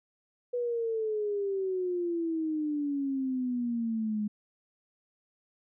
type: exponential sweep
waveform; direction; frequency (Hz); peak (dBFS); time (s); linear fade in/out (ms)
sine; down; 492.3 to 207.7; -28; 0.53-4.28; 10
effects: none